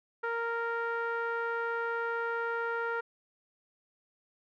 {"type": "tone with low-pass filter", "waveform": "sawtooth", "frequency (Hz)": 464.4, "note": "A#4", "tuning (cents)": -7, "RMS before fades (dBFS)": -33, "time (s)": [0.23, 3.01], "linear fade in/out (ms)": 10, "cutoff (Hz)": 1500, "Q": 3.6, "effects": []}